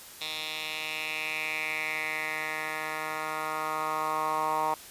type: tone with band-pass filter sweep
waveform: 10% pulse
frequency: 155.7 Hz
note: D#3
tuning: 2 cents sharp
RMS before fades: -32 dBFS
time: 0.21-4.74 s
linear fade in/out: 2 ms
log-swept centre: 3500 to 970 Hz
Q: 3.9
effects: white hiss -47 dBFS RMS until 4.9 s + resampled to 32000 Hz